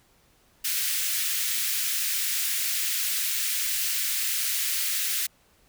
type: high-pass noise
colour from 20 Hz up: white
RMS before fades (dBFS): -27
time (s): 0.64-5.27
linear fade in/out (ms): 10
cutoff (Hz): 1700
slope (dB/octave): 24
effects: pink hiss -62 dBFS RMS until 5.68 s